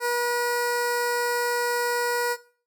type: tone with notch filter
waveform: 15% pulse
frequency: 482.1 Hz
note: B4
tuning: 42 cents flat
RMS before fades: -25 dBFS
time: 0-2.37 s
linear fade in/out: 50 ms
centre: 3200 Hz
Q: 1.5
effects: noise-tail reverb RT60 0.4 s tail -17 dB re dry